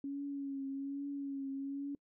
sine tone with vibrato, 277.2 Hz, C#4, in tune, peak -37 dBFS, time 0.04-1.95 s, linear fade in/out 2 ms, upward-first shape triangle, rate 1.2 Hz, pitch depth 40 cents each way, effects noise-tail reverb RT60 0.1 s tail -26 dB re dry

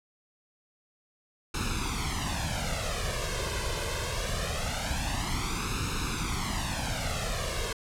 pink noise with flanger, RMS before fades -31 dBFS, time 1.54-7.73 s, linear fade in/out 5 ms, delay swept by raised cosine 0.76 to 1.96 ms, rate 0.23 Hz, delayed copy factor +0.8, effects low-pass 9000 Hz 12 dB/octave

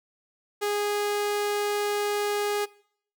sawtooth tone, 412.6 Hz, G#4, 11 cents flat, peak -21 dBFS, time 0.61-2.66 s, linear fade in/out 20 ms, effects noise-tail reverb RT60 0.6 s tail -21 dB re dry

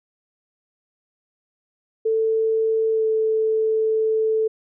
sine tone with pitch glide, 443.9 to 439.6 Hz, A4 to A4, +15 to -2 cents, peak -17 dBFS, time 2.05-4.48 s, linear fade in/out 10 ms, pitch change -17 cents, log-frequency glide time 2.92-3.05 s, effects none

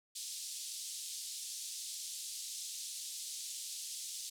white band-pass noise, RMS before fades -44 dBFS, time 0.15-4.3 s, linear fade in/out 10 ms, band 3600 to 9500 Hz, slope 24 dB/octave, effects none

